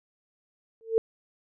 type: tone with exponential growth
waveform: sine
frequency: 450 Hz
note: A4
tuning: 39 cents sharp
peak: -15 dBFS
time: 0.81-0.98 s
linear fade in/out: 0 ms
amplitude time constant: 35 ms
effects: none